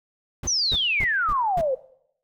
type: noise bursts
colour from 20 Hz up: brown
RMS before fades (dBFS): -29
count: 5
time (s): 0.43-1.615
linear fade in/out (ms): 5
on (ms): 45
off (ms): 240
type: exponential sweep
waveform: sine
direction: down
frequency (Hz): 6300 to 497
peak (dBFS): -20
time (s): 0.47-1.75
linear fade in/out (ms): 10
effects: noise-tail reverb RT60 0.7 s tail -19 dB re dry